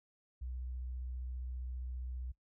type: tone with vibrato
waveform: sine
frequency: 62.6 Hz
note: B1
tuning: 24 cents sharp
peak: -39 dBFS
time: 0.41-2.32 s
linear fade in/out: 10 ms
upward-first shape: triangle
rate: 15 Hz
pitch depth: 24 cents each way
effects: noise-tail reverb RT60 0.1 s tail -18 dB re dry